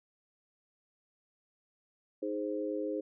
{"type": "chord", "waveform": "sine", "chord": "Ab major", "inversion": "second", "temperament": "equal", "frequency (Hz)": [311.1, 415.3, 523.3], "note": ["Eb4", "Ab4", "C5"], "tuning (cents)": [0, 0, 0], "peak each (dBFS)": [-36, -37, -37], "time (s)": [2.22, 3.01], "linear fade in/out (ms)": 10, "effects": []}